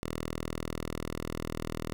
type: tone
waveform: 5% pulse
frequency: 40.17 Hz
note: E1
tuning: 44 cents flat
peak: -23 dBFS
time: 0.03-1.93 s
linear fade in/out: 0 ms
effects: none